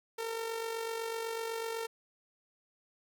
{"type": "tone with amplitude modulation", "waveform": "sawtooth", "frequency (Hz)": 454.7, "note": "A#4", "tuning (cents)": -43, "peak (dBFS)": -29, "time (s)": [0.18, 1.87], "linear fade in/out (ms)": 10, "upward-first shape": "sine", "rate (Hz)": 48, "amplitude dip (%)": 50, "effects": []}